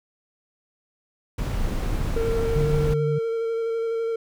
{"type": "noise", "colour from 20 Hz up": "brown", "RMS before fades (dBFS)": -25, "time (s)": [1.38, 2.94], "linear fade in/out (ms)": 5}
{"type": "tone with vibrato", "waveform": "triangle", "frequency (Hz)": 456.1, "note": "A#4", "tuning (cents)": -38, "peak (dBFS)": -21, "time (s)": [2.16, 4.16], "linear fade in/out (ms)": 5, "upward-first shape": "square", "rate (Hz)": 12, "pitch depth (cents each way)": 13}
{"type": "tone", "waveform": "sine", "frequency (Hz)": 146.83, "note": "D3", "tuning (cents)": 0, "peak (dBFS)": -22, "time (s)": [2.56, 3.19], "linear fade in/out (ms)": 10}
{"effects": []}